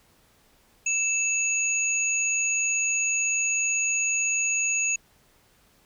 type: tone pair together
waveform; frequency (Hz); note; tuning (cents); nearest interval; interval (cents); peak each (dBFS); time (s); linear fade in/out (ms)
sine; 2637 / 6708; E7 / G#8; 0 / +16; octave + major third; 1616; -25; 0.86-4.96; 5
effects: pink hiss -61 dBFS RMS until 5.85 s